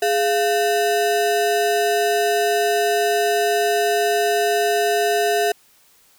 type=ring-modulated tone; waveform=square; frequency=555 Hz; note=C#5; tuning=2 cents sharp; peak=-14 dBFS; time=0.02-5.52 s; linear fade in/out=5 ms; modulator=139 Hz; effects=white hiss -55 dBFS RMS until 6.18 s